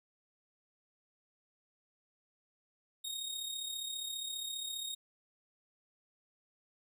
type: tone with amplitude modulation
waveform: sawtooth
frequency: 3729 Hz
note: A#7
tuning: in tune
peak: -33 dBFS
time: 3.04-4.95 s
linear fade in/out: 10 ms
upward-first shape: sine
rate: 34.9 Hz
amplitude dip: 50%
effects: none